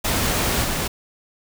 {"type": "noise with level steps", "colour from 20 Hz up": "pink", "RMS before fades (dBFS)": [-21, -24], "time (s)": [0.04, 0.88], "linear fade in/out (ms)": 10, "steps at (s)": 0.63, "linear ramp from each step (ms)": 20, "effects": []}